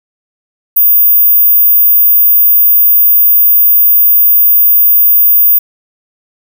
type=tone; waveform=sine; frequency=14910 Hz; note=A#9; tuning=1 cent flat; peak=-3 dBFS; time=0.76-5.59 s; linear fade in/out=10 ms; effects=none